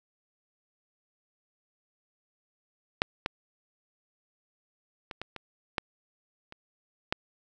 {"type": "clicks", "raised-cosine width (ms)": 0.3, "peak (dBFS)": [-6, -12, -22, -20, -23, -11, -28, -10], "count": 8, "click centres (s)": [3.019, 3.261, 5.112, 5.216, 5.363, 5.782, 6.524, 7.125], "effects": []}